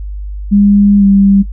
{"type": "tone with pitch glide", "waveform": "sine", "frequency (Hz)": [202.7, 197.73], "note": ["G#3", "G3"], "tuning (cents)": [-42, 15], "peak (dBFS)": -4, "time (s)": [0.51, 1.43], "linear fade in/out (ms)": 20, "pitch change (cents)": -43, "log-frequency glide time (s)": [0.98, 1.04], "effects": ["noise-tail reverb RT60 0.1 s tail -17 dB re dry", "added 50 Hz sine -19 dBFS peak until 1.52 s"]}